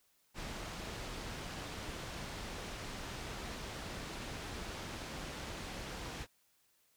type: low-pass noise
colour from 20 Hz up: pink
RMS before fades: -44 dBFS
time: 0.34-6.27 s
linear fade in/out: 50 ms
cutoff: 6300 Hz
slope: 12 dB/octave
effects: white hiss -73 dBFS RMS until 6.96 s